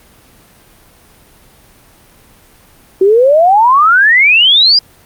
sine exponential sweep, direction up, 370 to 4978 Hz, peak -4 dBFS, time 3.01-4.79 s, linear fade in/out 5 ms, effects pink hiss -44 dBFS RMS until 5.05 s + Opus 32 kbps

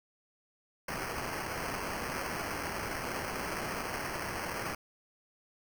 white noise with sample-and-hold, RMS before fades -37 dBFS, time 0.88-4.75 s, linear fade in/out 5 ms, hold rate 3675 Hz, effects none

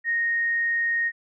sine tone, 1861 Hz, A#6, 3 cents flat, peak -21 dBFS, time 0.04-1.12 s, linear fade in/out 50 ms, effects none

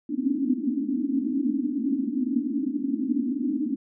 white band-pass noise, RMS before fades -26 dBFS, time 0.09-3.76 s, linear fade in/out 10 ms, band 230 to 300 Hz, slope 96 dB/octave, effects none

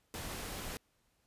pink noise, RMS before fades -42 dBFS, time 0.14-0.77 s, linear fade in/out 0 ms, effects pink hiss -75 dBFS RMS until 1.26 s + resampled to 32000 Hz

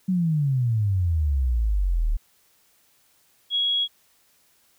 sine exponential sweep, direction down, 191 to 35.91 Hz, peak -19 dBFS, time 0.08-2.17 s, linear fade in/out 10 ms
sine tone, 3322 Hz, G#7, in tune, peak -20 dBFS, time 3.5-3.88 s, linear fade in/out 50 ms
effects white hiss -62 dBFS RMS until 4.78 s

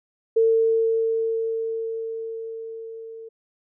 sine tone with level ramp, 451 Hz, A4, 43 cents sharp, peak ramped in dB -14 to -36 dBFS, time 0.36-3.29 s, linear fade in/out 10 ms, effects none

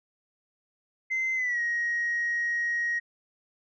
sine tone with pitch glide, 2069 to 1886.4 Hz, C7 to A#6, -20 to +20 cents, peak -24 dBFS, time 1.1-3 s, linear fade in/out 20 ms, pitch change -160 cents, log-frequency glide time 1.35-1.6 s, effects tanh soft clip ceiling -22 dBFS

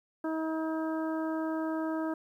harmonic tone, 318.7 Hz, D#4, 42 cents sharp, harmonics 1 / 2 / 3 / 4 / 5, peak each -31 / -37 / -41 / -43 / -45 dBFS, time 0.24-2.14 s, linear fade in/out 5 ms, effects 11-bit

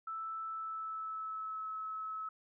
sine tone with pitch glide, 1318.5 to 1294.4 Hz, E6 to E6, 0 to -32 cents, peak -38 dBFS, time 0.07-2.29 s, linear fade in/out 5 ms, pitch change -32 cents, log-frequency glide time 0.45-1.68 s, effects none

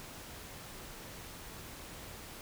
silence, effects pink hiss -48 dBFS RMS until 2.41 s

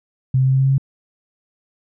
sine tone with pitch steps, 130.4 / 131.31 / 132.22 / 133.14 / 134.07 / 135 / 135.94 Hz, C3 / C3 / C3 / C3 / C3 / C#3 / C#3, -5 / +7 / +19 / +31 / +43 / -45 / -33 cents, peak -12 dBFS, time 0.34-0.781 s, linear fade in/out 5 ms, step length 63 ms, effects none

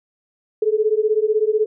sine beating tone pair, 422.9 / 438.9 Hz, G#4 / A4, +31 / -4 cents, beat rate 16 Hz, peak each -18 dBFS, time 0.62-1.66 s, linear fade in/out 5 ms, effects none

